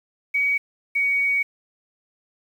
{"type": "tone pair in turn", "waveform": "sine", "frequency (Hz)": [2259, 2246], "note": ["C#7", "C#7"], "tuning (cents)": [32, 22], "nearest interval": "unison", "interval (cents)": 10, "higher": "first", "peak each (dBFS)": -18, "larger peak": "neither", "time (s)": [[0.34, 0.58], [0.95, 1.43]], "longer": "second", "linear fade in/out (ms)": 10, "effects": ["8-bit"]}